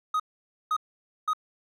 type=tone bursts; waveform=triangle; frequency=1254 Hz; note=D#6; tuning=13 cents sharp; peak=-21 dBFS; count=3; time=0.14-1.334 s; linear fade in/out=5 ms; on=58 ms; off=510 ms; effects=none